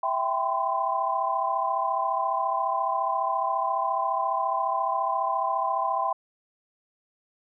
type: chord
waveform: sine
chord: C major seventh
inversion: first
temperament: equal with one note detuned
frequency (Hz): 659.3 / 784 / 1012 / 1046.5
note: E5 / G5 / B5 / C6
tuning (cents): 0 / 0 / +42 / 0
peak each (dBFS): -31 / -28 / -27 / -32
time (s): 0.03-6.13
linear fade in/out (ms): 5
effects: none